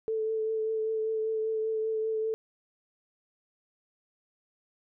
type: tone with vibrato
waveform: sine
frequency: 440 Hz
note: A4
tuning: in tune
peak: -27 dBFS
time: 0.08-2.34 s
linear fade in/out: 0 ms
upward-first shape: triangle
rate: 5.1 Hz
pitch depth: 20 cents each way
effects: none